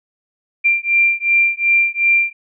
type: beating tone pair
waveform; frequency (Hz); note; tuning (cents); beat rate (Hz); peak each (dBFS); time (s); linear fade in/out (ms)
sine; 2372 / 2374.7; D7 / D7; +17 / +19; 2.7; -15; 0.64-2.33; 20
effects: none